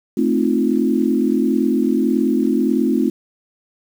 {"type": "chord", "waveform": "sine", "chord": "F dominant seventh", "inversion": "first", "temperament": "equal", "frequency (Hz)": [220, 261.6, 311.1, 349.2], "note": ["A3", "C4", "Eb4", "F4"], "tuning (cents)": [0, 0, 0, 0], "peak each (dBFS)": [-19, -18, -21, -21], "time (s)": [0.17, 3.1], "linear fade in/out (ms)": 5, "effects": ["7-bit"]}